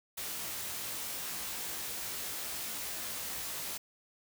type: noise with comb filter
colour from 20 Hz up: white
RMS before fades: -39 dBFS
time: 0.17-3.78 s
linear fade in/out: 10 ms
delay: 18 ms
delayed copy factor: +0.95
effects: none